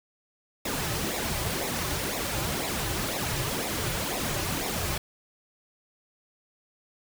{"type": "noise with flanger", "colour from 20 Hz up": "pink", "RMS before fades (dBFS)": -30, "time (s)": [0.65, 4.98], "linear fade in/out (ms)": 5, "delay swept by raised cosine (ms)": [0.64, 4.44], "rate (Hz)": 2, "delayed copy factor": -0.7, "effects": []}